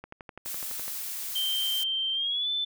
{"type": "click train", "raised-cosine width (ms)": 0.5, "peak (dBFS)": -26, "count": 11, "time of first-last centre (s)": [0.04, 0.88], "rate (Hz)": 11.9}
{"type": "noise", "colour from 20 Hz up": "blue", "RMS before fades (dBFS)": -35, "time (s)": [0.45, 1.84], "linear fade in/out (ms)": 10}
{"type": "tone with pitch glide", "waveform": "sine", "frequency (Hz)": [3136, 3520], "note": ["G7", "A7"], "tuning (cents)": [0, 0], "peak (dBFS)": -26, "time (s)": [1.35, 2.65], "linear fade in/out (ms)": 10, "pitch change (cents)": 200, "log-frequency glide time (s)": [2.13, 2.5]}
{"effects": []}